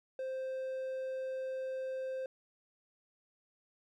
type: tone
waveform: triangle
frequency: 523.3 Hz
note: C5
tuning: in tune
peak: -34 dBFS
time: 0.19-2.26 s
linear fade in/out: 2 ms
effects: none